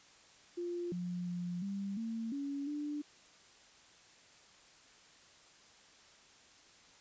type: tone with pitch steps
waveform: sine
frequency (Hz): 348.9 / 177.4 / 176.2 / 197.7 / 226.5 / 281.1 / 294.8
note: F4 / F3 / F3 / G3 / A#3 / C#4 / D4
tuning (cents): -2 / +27 / +16 / +15 / -50 / +24 / +7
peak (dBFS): -36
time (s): 0.57-3.02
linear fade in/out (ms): 10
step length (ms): 350
effects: white hiss -61 dBFS RMS until 7 s + resampled to 16000 Hz